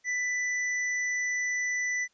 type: tone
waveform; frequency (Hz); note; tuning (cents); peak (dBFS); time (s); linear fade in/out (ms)
square; 1985; B6; +8; -28; 0.04-2.08; 50
effects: white hiss -69 dBFS RMS until 2.13 s + resampled to 16000 Hz